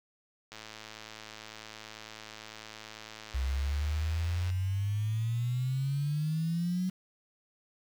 click train, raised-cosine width 0.2 ms, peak -27 dBFS, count 435, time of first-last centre 0.52-4.502 s, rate 109 Hz
sine exponential sweep, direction up, 63.8 to 187.1 Hz, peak -28 dBFS, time 3.34-6.9 s, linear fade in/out 10 ms
effects 8-bit

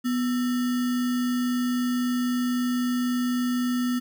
sine tone with sample-and-hold, 246.9 Hz, B3, in tune, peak -22 dBFS, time 0.04-4 s, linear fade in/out 20 ms, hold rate 1575 Hz, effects none

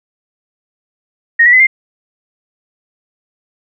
sine tone with pitch steps, 1864.7 / 1941.6 / 2022 / 2105 Hz, A#6 / B6 / B6 / C7, 0 / -30 / +40 / +10 cents, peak -4 dBFS, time 1.39-1.67 s, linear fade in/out 10 ms, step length 70 ms, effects none

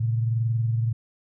sine tone pair together, 113.77 / 135.3 Hz, A#2 / C#3, -42 / -42 cents, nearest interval minor third, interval 300 cents, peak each -21 / -32 dBFS, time 0-0.93 s, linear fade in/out 10 ms, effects none

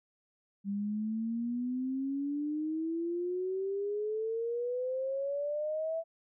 sine exponential sweep, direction up, 197.3 to 663 Hz, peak -31 dBFS, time 0.64-6.04 s, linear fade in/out 50 ms, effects none

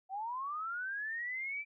sine linear sweep, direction up, 740 to 2349 Hz, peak -36 dBFS, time 0.09-1.65 s, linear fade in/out 50 ms, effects none

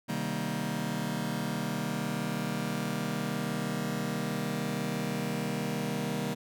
sawtooth chord, C minor seventh, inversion none, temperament just, 130.81 / 156.98 / 196.22 / 235.5 Hz, C3 / Eb3 / G3 / Bb3, 0 / +16 / +2 / +18 cents, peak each -35 / -32 / -31 / -31 dBFS, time 0.08-6.35 s, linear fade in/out 20 ms, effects none

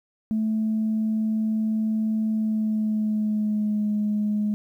sine tone with pitch glide, 218.6 to 209.9 Hz, A3 to G#3, -11 to +19 cents, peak -20 dBFS, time 0.31-4.54 s, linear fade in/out 0 ms, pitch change -70 cents, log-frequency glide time 2.3-3.89 s, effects tanh soft clip ceiling -17 dBFS + 10-bit

